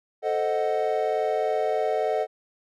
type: chord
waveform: triangle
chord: A diminished seventh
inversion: none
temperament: equal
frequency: 440 / 523.3 / 622.3 / 740 Hz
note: A4 / C5 / Eb5 / Gb5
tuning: 0 / 0 / 0 / 0 cents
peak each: -25 / -29 / -25 / -26 dBFS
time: 0.22-2.27 s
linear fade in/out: 50 ms
effects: none